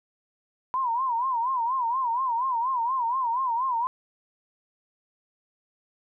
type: tone with vibrato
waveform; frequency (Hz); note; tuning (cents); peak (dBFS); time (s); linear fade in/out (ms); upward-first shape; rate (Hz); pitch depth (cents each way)
sine; 987.8; B5; 0; -23; 0.74-3.87; 0; sine; 4.2; 140
effects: none